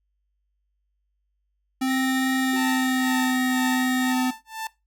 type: tone with pitch glide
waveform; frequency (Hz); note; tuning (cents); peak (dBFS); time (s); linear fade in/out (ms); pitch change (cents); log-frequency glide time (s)
square; 261.6 to 255; C4 to C4; 0 to -44; -22; 1.81-4.31; 10; -44; 2.41-3.4
type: tone with vibrato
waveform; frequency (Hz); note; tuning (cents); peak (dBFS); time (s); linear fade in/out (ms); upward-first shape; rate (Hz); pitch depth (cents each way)
35% pulse; 1854; A#6; -10; -27; 1.86-4.15; 50; sine; 2.7; 11
type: tone with exponential decay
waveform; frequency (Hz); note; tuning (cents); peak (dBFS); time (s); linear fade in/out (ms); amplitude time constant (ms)
sine; 368.4; F#4; -7; -32; 2.53-2.84; 5; 66
type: tone with tremolo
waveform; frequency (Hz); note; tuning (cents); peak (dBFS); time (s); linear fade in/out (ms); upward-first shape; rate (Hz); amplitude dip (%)
sawtooth; 886; A5; +12; -24; 2.56-4.67; 2; sine; 2; 100
effects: noise-tail reverb RT60 0.2 s tail -18 dB re dry + added 50 Hz sine -70 dBFS peak until 4.86 s